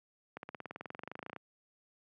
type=accelerating click train; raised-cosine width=0.5 ms; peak=-27 dBFS; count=23; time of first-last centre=0.37-1.363 s; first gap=61 ms; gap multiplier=0.97; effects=high-pass 150 Hz 12 dB/octave